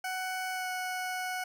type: tone with pitch glide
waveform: 20% pulse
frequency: 745 to 737.7 Hz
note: F#5 to F#5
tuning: +12 to -5 cents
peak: -28 dBFS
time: 0.04-1.44 s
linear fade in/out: 5 ms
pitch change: -17 cents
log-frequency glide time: 0.51-0.68 s
effects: none